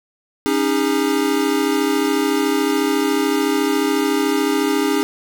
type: chord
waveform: square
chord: C# suspended second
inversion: none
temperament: equal with one note detuned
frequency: 277.2 / 311.1 / 406.1 Hz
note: C#4 / D#4 / G#4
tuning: 0 / 0 / -39 cents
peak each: -21 dBFS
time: 0.46-5.03 s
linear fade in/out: 0 ms
effects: none